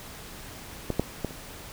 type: clicks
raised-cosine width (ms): 2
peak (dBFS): -13 / -9 / -14 / -28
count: 4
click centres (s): 0.903 / 0.996 / 1.247 / 1.308
effects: pink hiss -43 dBFS RMS until 1.72 s